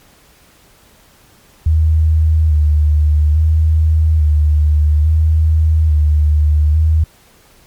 sine tone with vibrato, 77.1 Hz, D#2, 15 cents flat, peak -8 dBFS, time 1.66-7.04 s, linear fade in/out 5 ms, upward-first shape square, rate 0.59 Hz, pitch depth 39 cents each way, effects pink hiss -48 dBFS RMS until 7.66 s + MP3 96 kbps

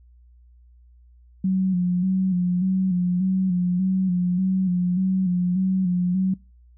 sine tone with vibrato, 183.5 Hz, F#3, 14 cents flat, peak -18 dBFS, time 1.44-6.34 s, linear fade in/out 5 ms, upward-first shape square, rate 1.7 Hz, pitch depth 46 cents each way, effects noise-tail reverb RT60 0.3 s tail -25 dB re dry + added 60 Hz sine -49 dBFS peak until 6.77 s

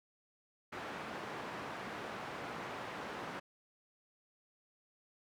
white band-pass noise, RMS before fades -44 dBFS, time 0.72-3.4 s, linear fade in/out 10 ms, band 120 to 1400 Hz, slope 12 dB/octave, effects none

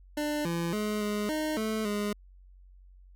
25% pulse tone with pitch steps, 297.8 / 169.3 / 211.4 / 208.5 / 308.7 / 218.4 / 206.8 Hz, D4 / E3 / G#3 / G#3 / D#4 / A3 / G#3, +24 / +46 / +31 / +7 / -14 / -13 / -7 cents, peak -25 dBFS, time 0.17-2.13 s, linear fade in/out 5 ms, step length 280 ms, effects added 46 Hz sine -51 dBFS peak until 3.15 s

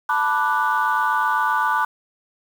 sine chord, B minor seventh, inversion third, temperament equal, 880 / 987.8 / 1174.7 / 1480 Hz, A5 / B5 / D6 / F#6, 0 / 0 / 0 / 0 cents, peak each -22 dBFS, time 0.09-1.85 s, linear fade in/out 5 ms, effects tanh soft clip ceiling -10 dBFS + 7-bit

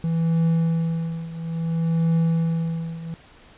triangle tone with tremolo, 164.81 Hz, E3, in tune, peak -14 dBFS, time 0.04-3.14 s, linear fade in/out 0 ms, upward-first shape triangle, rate 0.59 Hz, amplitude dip 85%, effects pink hiss -50 dBFS RMS until 3.57 s + resampled to 8000 Hz

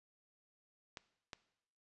clicks, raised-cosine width 0.2 ms, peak -28 dBFS, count 2, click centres 0.972 / 1.332 s, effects noise-tail reverb RT60 0.8 s tail -18 dB re dry + resampled to 24000 Hz

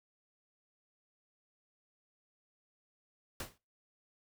pink noise with exponential decay, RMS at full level -37 dBFS, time 3.4-3.58 s, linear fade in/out 2 ms, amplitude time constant 37 ms, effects noise-tail reverb RT60 0.3 s tail -23 dB re dry

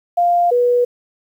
sine tone pair in turn, 698.5 / 487.5 Hz, F5 / B4, 0 / -23 cents, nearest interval tritone, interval 623 cents, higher first, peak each -11 dBFS, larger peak neither, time 0.17-0.51 / 0.51-0.85 s, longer neither, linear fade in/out 10 ms, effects 8-bit

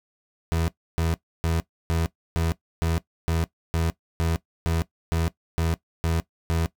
30% pulse tone bursts, 82.41 Hz, E2, in tune, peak -19 dBFS, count 14, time 0.52-6.66 s, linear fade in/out 0 ms, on 160 ms, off 300 ms, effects noise-tail reverb RT60 0.1 s tail -18 dB re dry

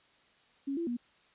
sine tone with pitch steps, 276.2 / 337.6 / 240.4 Hz, C#4 / E4 / B3, -6 / +41 / -46 cents, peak -31 dBFS, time 0.67-0.97 s, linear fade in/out 10 ms, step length 100 ms, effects white hiss -65 dBFS RMS until 1.34 s + resampled to 8000 Hz

